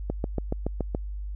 click train, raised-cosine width 2 ms, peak -14 dBFS, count 7, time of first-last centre 0.1-0.949 s, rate 7.07 Hz, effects added 50 Hz sine -31 dBFS peak until 1.35 s

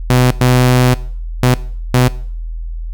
sawtooth tone bursts at uneven times, 125.7 Hz, B2, 31 cents sharp, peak -4 dBFS, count 4, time 0.1-0.31 / 0.41-0.94 / 1.43-1.54 / 1.94-2.08 s, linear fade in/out 2 ms, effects noise-tail reverb RT60 0.5 s tail -18 dB re dry + added 41 Hz sine -20 dBFS peak until 2.93 s

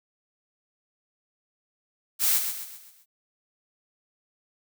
blue noise with echo, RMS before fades -22 dBFS, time 2.19-2.41 s, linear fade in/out 50 ms, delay 130 ms, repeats 5, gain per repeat -7 dB, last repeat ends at 3.06 s, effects none

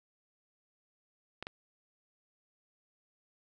clicks, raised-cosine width 0.3 ms, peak -23 dBFS, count 2, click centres 1.426 / 1.469 s, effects none

